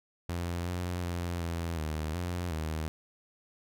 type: tone with pitch steps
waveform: sawtooth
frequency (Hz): 86.5 / 88.9 / 86.9 / 84.3 / 77.6 / 88.1 / 78.7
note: F2 / F2 / F2 / E2 / D#2 / F2 / D#2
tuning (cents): -16 / +31 / -8 / +39 / -4 / +16 / +20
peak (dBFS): -28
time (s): 0.29-2.88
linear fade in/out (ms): 0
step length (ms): 370
effects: none